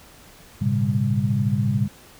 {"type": "tone cluster", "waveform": "sine", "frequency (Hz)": [106.8, 120.8, 138.1, 199.8], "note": ["G#2", "B2", "C#3", "G3"], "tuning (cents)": [49, -38, -6, 33], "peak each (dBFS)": -24, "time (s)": [0.61, 1.88], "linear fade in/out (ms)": 10, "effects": ["pink hiss -48 dBFS RMS until 2.19 s"]}